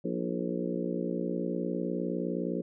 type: harmonic tone with a mistuned harmonic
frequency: 59.7 Hz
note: A#1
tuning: 42 cents sharp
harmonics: 3 / 4 / 5 / 6 / 7 / 8 / 9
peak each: -35 / -36 / -37 / -38 / -38 / -39 / -40 dBFS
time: 0.04-2.62 s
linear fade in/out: 10 ms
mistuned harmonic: 6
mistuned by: -55 cents
effects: none